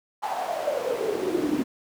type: noise with high-pass filter sweep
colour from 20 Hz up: brown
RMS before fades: -27 dBFS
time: 0.22-1.64 s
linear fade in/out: 20 ms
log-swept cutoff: 860 to 270 Hz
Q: 9.1
effects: none